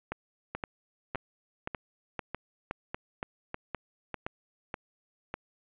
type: two click trains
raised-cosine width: 0.5 ms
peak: -18 / -19 dBFS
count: 9 / 9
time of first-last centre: 0.12-4.265 / 0.55-5.34 s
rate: 1.93 / 1.67 Hz
effects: resampled to 8000 Hz + 8-bit